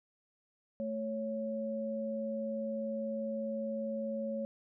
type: tone pair together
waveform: sine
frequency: 220.4 / 554.4 Hz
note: A3 / C#5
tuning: +3 / 0 cents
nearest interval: octave + major third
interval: 1597 cents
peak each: -37 / -36 dBFS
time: 0.8-4.45 s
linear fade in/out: 0 ms
effects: none

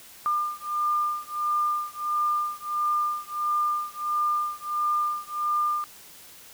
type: beating tone pair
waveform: sine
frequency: 1201 / 1202.5 Hz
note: D6 / D6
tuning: +38 / +41 cents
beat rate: 1.5 Hz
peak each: -27 dBFS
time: 0.26-5.84 s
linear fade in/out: 0 ms
effects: white hiss -48 dBFS RMS until 6.53 s

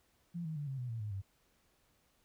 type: tone with pitch steps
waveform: sine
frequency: 171.5 / 158.18 / 145.89 / 134.56 / 124.1 / 114.46 / 105.57 / 97.37 Hz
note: F3 / D#3 / D3 / C3 / B2 / A#2 / G#2 / G2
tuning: -31 / +29 / -11 / +49 / +9 / -31 / +29 / -11 cents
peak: -37 dBFS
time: 0.34-1.22 s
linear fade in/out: 20 ms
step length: 110 ms
effects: pink hiss -73 dBFS RMS until 2.24 s

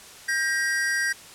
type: tone pair together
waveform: square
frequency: 1593.5 / 1895 Hz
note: G6 / A#6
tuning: +28 / +28 cents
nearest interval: minor third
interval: 300 cents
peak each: -26 dBFS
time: 0.28-1.13 s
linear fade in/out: 10 ms
effects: white hiss -45 dBFS RMS until 1.34 s + low-pass 10000 Hz 12 dB/octave

